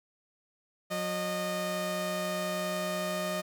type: tone pair together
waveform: sawtooth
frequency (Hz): 181.4 / 614.4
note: F#3 / D#5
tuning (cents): -34 / -22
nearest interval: octave + major sixth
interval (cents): 2112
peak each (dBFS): -32 / -28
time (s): 0.9-3.42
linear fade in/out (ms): 20
effects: none